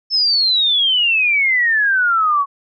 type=exponential sweep; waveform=sine; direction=down; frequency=5310 to 1100 Hz; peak=-12 dBFS; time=0.1-2.46 s; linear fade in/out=50 ms; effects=none